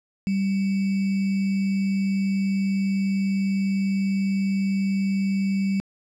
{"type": "tone with sample-and-hold", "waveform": "sine", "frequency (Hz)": 195.1, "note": "G3", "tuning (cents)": -8, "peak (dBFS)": -20, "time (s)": [0.27, 5.8], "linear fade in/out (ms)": 0, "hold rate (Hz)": 2450, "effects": ["low-pass 6000 Hz 12 dB/octave"]}